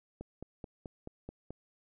click train, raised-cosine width 2 ms, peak -29 dBFS, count 7, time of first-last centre 0.21-1.506 s, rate 4.63 Hz, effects none

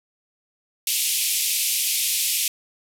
white band-pass noise, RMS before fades -23 dBFS, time 0.87-2.48 s, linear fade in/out 2 ms, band 2300 to 14000 Hz, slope 48 dB/octave, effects none

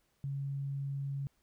sine tone, 138.8 Hz, C#3, 3 cents sharp, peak -34 dBFS, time 0.24-1.27 s, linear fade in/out 0 ms, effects pink hiss -75 dBFS RMS until 1.42 s

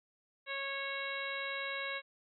harmonic tone with a mistuned harmonic, 550 Hz, C#5, 14 cents flat, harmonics 1 / 2 / 3 / 4 / 5 / 6 / 7, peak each -44 / -45 / -42 / -41 / -46 / -52 / -45 dBFS, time 0.46-2.02 s, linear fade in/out 50 ms, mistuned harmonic 6, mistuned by -17 cents, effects none

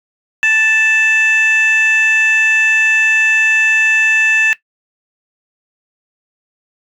sine tone pair together, 1760 / 2637 Hz, A6 / E7, 0 / 0 cents, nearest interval perfect fifth, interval 700 cents, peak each -10 dBFS, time 0.43-4.53 s, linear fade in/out 0 ms, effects noise-tail reverb RT60 0.1 s tail -17 dB re dry + tanh soft clip ceiling -6 dBFS

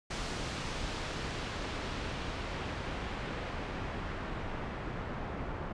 pink noise with low-pass filter sweep, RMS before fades -38 dBFS, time 0.1-5.73 s, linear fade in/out 10 ms, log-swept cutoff 6200 to 1400 Hz, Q 0.74, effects resampled to 22050 Hz

